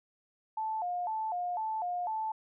sine tone with vibrato, 790 Hz, G5, 13 cents sharp, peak -31 dBFS, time 0.57-2.32 s, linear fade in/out 5 ms, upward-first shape square, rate 2 Hz, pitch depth 180 cents each way, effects none

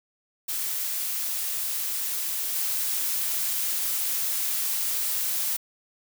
blue noise with level steps, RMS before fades -29 / -27 dBFS, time 0.48-5.57 s, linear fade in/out 10 ms, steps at 2.55 s, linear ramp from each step 2 ms, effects none

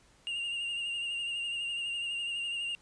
triangle tone with vibrato, 2804 Hz, F7, 6 cents sharp, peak -31 dBFS, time 0.27-2.75 s, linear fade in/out 0 ms, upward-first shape sine, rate 12 Hz, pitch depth 33 cents each way, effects pink hiss -63 dBFS RMS until 2.81 s + resampled to 22050 Hz

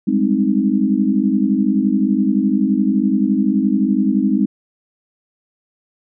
sine chord, Ab major seventh, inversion third, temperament equal, 196 / 207.7 / 261.6 / 311.1 Hz, G3 / Ab3 / C4 / Eb4, 0 / 0 / 0 / 0 cents, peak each -20 / -17 / -18 / -20 dBFS, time 0.07-4.46 s, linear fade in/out 10 ms, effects none

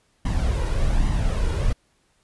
brown noise with flanger, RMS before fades -21 dBFS, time 0.25-1.73 s, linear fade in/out 5 ms, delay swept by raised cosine 1 to 2.1 ms, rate 1.2 Hz, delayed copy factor +0.55, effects pink hiss -65 dBFS RMS until 2.23 s + resampled to 24000 Hz

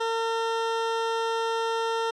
20% pulse tone, 455 Hz, A#4, 42 cents flat, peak -20 dBFS, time 0-2.11 s, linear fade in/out 10 ms, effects low-pass 5000 Hz 12 dB/octave

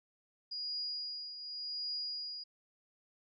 sine tone with tremolo, 4879 Hz, D#8, 35 cents flat, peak -35 dBFS, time 0.51-2.44 s, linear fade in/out 10 ms, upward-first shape triangle, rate 0.88 Hz, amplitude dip 65%, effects none

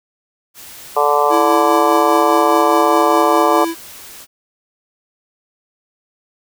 white noise, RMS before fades -36 dBFS, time 0.54-4.27 s, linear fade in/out 50 ms
harmonic tone, 146.1 Hz, D3, 9 cents flat, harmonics 3 / 4 / 5 / 6 / 7 / 8, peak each -18 / -18 / -18 / -18 / -18 / -18 dBFS, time 0.96-3.65 s, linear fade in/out 10 ms
square tone with tremolo, 331.1 Hz, E4, 8 cents sharp, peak -16 dBFS, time 1.29-3.75 s, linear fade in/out 50 ms, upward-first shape sine, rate 4.9 Hz, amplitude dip 35%
effects none

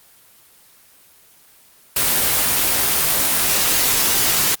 white noise with comb filter, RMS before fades -17 dBFS, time 1.96-4.55 s, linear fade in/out 5 ms, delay 17 ms, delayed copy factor -0.5, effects white hiss -50 dBFS RMS until 4.6 s + Opus 24 kbps

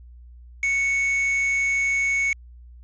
triangle tone with quantisation, 2217 Hz, C#7, in tune, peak -18 dBFS, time 0.63-2.33 s, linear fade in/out 2 ms, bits 5, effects added 60 Hz sine -42 dBFS peak until 2.83 s + resampled to 16000 Hz

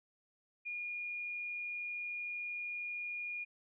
sine tone, 2431 Hz, D#7, 41 cents flat, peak -38 dBFS, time 0.65-3.45 s, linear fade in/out 20 ms, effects none

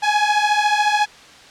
sawtooth beating tone pair, 830.6 / 844.6 Hz, G#5 / G#5, 0 / +29 cents, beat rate 14 Hz, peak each -14 dBFS, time 0.02-1.06 s, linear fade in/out 20 ms, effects white hiss -43 dBFS RMS until 1.5 s + low-pass 5000 Hz 12 dB/octave

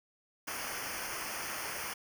pink noise with comb filter, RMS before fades -39 dBFS, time 0.47-1.94 s, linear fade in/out 10 ms, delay 0.26 ms, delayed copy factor -0.9, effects none

